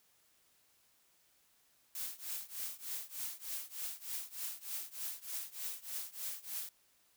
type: noise with tremolo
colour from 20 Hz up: blue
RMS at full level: -39 dBFS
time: 1.95-6.69 s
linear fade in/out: 2 ms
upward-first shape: triangle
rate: 3.3 Hz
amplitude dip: 95%
effects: white hiss -71 dBFS RMS until 7.16 s